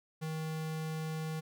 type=tone; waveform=square; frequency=158.1 Hz; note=D#3; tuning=28 cents sharp; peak=-36 dBFS; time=0.21-1.41 s; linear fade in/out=20 ms; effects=none